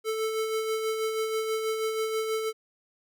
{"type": "tone with tremolo", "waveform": "square", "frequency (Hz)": 440, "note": "A4", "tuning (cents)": 0, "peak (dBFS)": -26, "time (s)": [0.04, 2.53], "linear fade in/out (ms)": 50, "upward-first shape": "sine", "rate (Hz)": 6.2, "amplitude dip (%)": 40, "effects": []}